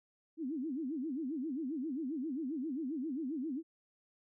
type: tone with vibrato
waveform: sine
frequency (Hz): 286.4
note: D4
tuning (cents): -43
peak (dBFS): -35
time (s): 0.37-3.63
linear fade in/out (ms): 50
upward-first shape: sine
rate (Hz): 7.5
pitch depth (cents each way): 260
effects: none